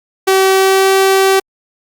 sawtooth tone with pitch glide, 382.6 to 385.5 Hz, G4 to G4, -42 to -29 cents, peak -4 dBFS, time 0.27-1.4 s, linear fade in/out 10 ms, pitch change +13 cents, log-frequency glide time 0.52-0.92 s, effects Opus 48 kbps

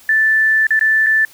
sine tone with dropouts, 1760 Hz, A6, in tune, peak -10 dBFS, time 0.09-1.25 s, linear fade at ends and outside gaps 2 ms, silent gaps 0.669-0.706 / 0.793-0.81 / 1.063-1.067 s, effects white hiss -45 dBFS RMS until 1.33 s

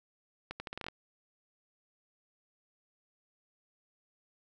accelerating click train, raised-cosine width 0.3 ms, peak -23 dBFS, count 9, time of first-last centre 0.51-0.885 s, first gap 90 ms, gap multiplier 0.8, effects none

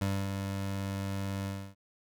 25% pulse tone with ADSR envelope, 98 Hz, G2, in tune, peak -24 dBFS, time 0.01-1.75 s, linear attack 6 ms, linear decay 260 ms, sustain -5 dB, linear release 290 ms, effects none

